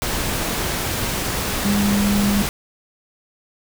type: tone in noise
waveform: sine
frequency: 203.1 Hz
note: G#3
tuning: 38 cents flat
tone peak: -16 dBFS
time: 1.65-2.42 s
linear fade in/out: 0 ms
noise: pink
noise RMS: -23 dBFS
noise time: 0.02-2.49 s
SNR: +4 dB
effects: none